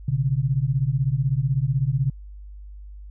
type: beating tone pair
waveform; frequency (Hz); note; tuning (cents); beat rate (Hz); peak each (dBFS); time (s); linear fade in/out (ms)
sine; 126.8 / 142.8; B2 / D3; +46 / -48; 16; -22; 0.08-2.1; 5
effects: added 50 Hz sine -37 dBFS peak until 3.1 s